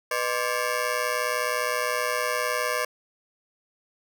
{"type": "ring-modulated tone", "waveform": "15% pulse", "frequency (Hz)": 554.4, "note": "C#5", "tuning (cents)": 0, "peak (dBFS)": -15, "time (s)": [0.11, 2.85], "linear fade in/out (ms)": 5, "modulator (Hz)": 59.7, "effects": []}